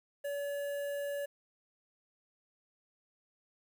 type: tone with notch filter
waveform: square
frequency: 570 Hz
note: C#5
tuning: 48 cents sharp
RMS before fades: -37 dBFS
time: 0.24-1.26 s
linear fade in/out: 10 ms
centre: 4600 Hz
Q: 0.54
effects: 11-bit